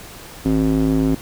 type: tone with band-pass filter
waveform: square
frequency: 53.5 Hz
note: A1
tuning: 48 cents flat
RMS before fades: -17 dBFS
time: 0.45-1.15 s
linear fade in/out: 5 ms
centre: 270 Hz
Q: 2.7
effects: pink hiss -38 dBFS RMS until 1.21 s